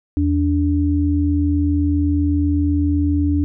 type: tone pair together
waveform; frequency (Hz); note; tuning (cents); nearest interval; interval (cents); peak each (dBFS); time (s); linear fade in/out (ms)
sine; 82.13 / 290; E2 / D4; -6 / -22; octave + minor seventh; 2184; -17; 0.17-3.44; 0
effects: none